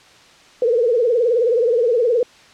sine tone with vibrato, 473.3 Hz, A#4, 26 cents sharp, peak -13 dBFS, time 0.62-2.23 s, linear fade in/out 2 ms, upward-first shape triangle, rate 19 Hz, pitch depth 150 cents each way, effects white hiss -47 dBFS RMS until 2.53 s + low-pass 5000 Hz 12 dB/octave

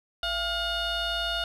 sine tone with frequency modulation, 2152 Hz, C7, 48 cents sharp, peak -24 dBFS, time 0.23-1.44 s, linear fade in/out 2 ms, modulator 736 Hz, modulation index 2.5, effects tanh soft clip ceiling -25 dBFS

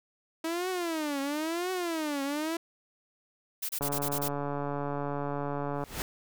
sawtooth tone with vibrato, 320 Hz, D#4, 49 cents sharp, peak -26 dBFS, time 0.44-2.57 s, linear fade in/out 5 ms, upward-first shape triangle, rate 0.98 Hz, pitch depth 280 cents each way
blue noise bursts, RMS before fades -33 dBFS, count 7, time 3.62-4.285 s, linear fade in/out 10 ms, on 71 ms, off 28 ms
click train, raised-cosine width 1 ms, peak -20 dBFS, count 291, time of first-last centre 3.81-5.838 s, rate 143 Hz
pink noise with exponential growth, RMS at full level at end -30 dBFS, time 5.74-6.02 s, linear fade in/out 1 ms, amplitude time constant 59 ms
effects none

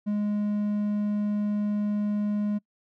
triangle tone, 207.7 Hz, G#3, in tune, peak -22 dBFS, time 0.06-2.59 s, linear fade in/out 20 ms, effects noise-tail reverb RT60 0.1 s tail -25 dB re dry

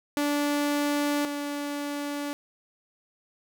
sawtooth tone pair in turn, 290.6 / 288.6 Hz, D4 / D4, -18 / -30 cents, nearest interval unison, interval 12 cents, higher first, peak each -20 / -26 dBFS, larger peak first, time 0.17-1.25 / 1.25-2.33 s, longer neither, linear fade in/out 0 ms, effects none

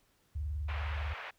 sine tone with vibrato, 73.42 Hz, D2, in tune, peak -33 dBFS, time 0.35-1.14 s, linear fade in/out 10 ms, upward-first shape sine, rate 20 Hz, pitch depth 250 cents each way
white band-pass noise, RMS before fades -44 dBFS, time 0.68-1.31 s, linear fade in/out 10 ms, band 550 to 2500 Hz, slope 24 dB/octave
effects pink hiss -71 dBFS RMS until 1.38 s

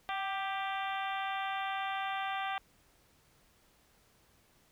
harmonic tone with a mistuned harmonic, 393.5 Hz, G4, 7 cents sharp, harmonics 2 / 3 / 4 / 5 / 6 / 7 / 8 / 9, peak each -36 / -40 / -42 / -44 / -46 / -47 / -48 / -49 dBFS, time 0.09-2.58 s, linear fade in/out 0 ms, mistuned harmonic 2, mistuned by -31 cents, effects pink hiss -67 dBFS RMS until 4.71 s

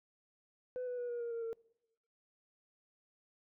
sine tone with pitch steps, 502 / 493.9 / 486 / 478.2 / 470.6 / 463 / 455.6 Hz, B4 / B4 / B4 / A#4 / A#4 / A#4 / A#4, +28 / 0 / -28 / +44 / +16 / -12 / -40 cents, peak -35 dBFS, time 0.76-1.53 s, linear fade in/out 0 ms, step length 110 ms, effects noise-tail reverb RT60 0.9 s tail -25 dB re dry + tanh soft clip ceiling -35 dBFS

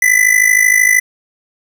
square tone with amplitude modulation, 2000 Hz, B6, 21 cents sharp, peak -5 dBFS, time 0.02-1 s, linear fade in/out 5 ms, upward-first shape sine, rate 53 Hz, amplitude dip 80%, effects none

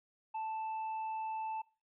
sine tone with tanh clipping, 880 Hz, A5, in tune, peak -37 dBFS, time 0.34-1.62 s, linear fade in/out 10 ms, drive 4 dB, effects noise-tail reverb RT60 0.3 s tail -21 dB re dry + resampled to 8000 Hz

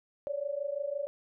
sine tone pair together, 554.4 / 580.3 Hz, C#5 / D5, 0 / -21 cents, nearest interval minor second, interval 79 cents, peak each -35 / -34 dBFS, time 0.27-1.07 s, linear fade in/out 0 ms, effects none

